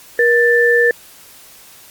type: tone pair together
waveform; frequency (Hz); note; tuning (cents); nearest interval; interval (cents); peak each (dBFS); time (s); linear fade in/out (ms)
sine; 476.1 / 1768; A#4 / A6; +37 / +8; octave + major seventh; 2271; -12; 0.19-0.91; 2
effects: white hiss -42 dBFS RMS until 1.9 s + Opus 48 kbps